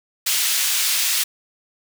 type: high-pass noise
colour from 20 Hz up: pink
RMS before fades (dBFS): -20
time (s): 0.26-1.24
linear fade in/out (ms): 10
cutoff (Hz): 2900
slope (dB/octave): 12
effects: none